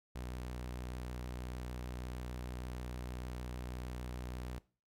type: tone with vibrato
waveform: sawtooth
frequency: 61.74 Hz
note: B1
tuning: in tune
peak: -37 dBFS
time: 0.15-4.59 s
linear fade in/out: 10 ms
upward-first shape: triangle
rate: 6.5 Hz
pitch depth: 16 cents each way
effects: noise-tail reverb RT60 0.4 s tail -22 dB re dry + AAC 64 kbps